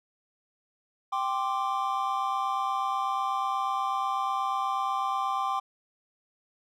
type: chord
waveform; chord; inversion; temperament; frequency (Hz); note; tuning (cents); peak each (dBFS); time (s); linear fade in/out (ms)
triangle; G suspended fourth; none; equal; 784 / 1046.5 / 1174.7; G5 / C6 / D6; 0 / 0 / 0; -29; 1.12-5.6; 10
effects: none